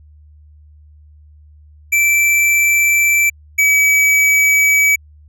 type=tone pair in turn; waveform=square; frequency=2332 / 2284 Hz; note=D7 / D7; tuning=-13 / -49 cents; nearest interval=unison; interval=36 cents; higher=first; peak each=-11 / -10 dBFS; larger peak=second; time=1.92-3.3 / 3.58-4.96 s; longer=neither; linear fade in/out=10 ms; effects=added 75 Hz sine -41 dBFS peak until 5.28 s